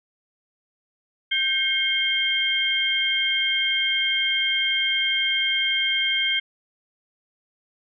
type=tone cluster; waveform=sine; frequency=1572 / 2158 / 3175 Hz; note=G6 / C#7 / G7; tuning=+4 / -47 / +21 cents; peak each=-29 / -24 / -22 dBFS; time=1.31-6.4 s; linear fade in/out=10 ms; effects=none